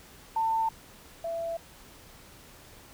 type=tone pair in turn; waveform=sine; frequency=896 / 668 Hz; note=A5 / E5; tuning=+31 / +23 cents; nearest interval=perfect fourth; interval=508 cents; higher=first; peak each=-24 / -30 dBFS; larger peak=first; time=0.36-0.69 / 1.24-1.57 s; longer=neither; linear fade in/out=5 ms; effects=pink hiss -52 dBFS RMS until 2.93 s